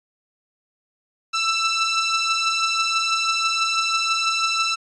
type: beating tone pair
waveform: 15% pulse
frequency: 1324 / 1330.1 Hz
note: E6 / E6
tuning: +7 / +15 cents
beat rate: 6.1 Hz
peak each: -19 / -14 dBFS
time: 1.33-4.76 s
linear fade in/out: 20 ms
effects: resampled to 22050 Hz